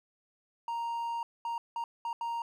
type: tone bursts at uneven times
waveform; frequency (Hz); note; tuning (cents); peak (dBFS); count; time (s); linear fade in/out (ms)
triangle; 932.3; A#5; 0; -30; 5; 0.68-1.23 / 1.45-1.58 / 1.76-1.84 / 2.05-2.13 / 2.21-2.42; 2
effects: none